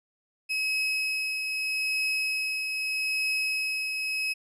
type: tone with tremolo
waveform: 35% pulse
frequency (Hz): 2559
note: D#7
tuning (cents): +48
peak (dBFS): -23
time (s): 0.49-4.34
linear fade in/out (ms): 20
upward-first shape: triangle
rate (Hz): 0.8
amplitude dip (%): 40
effects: resampled to 22050 Hz